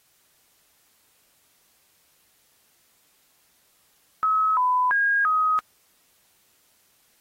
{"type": "tone with pitch steps", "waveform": "sine", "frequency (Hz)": [1283, 1001, 1630, 1260], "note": ["E6", "B5", "G#6", "D#6"], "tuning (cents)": [-47, 23, -33, 21], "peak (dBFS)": -18, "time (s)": [4.23, 5.59], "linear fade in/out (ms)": 0, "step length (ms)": 340, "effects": ["white hiss -63 dBFS RMS until 7.2 s", "AAC 48 kbps"]}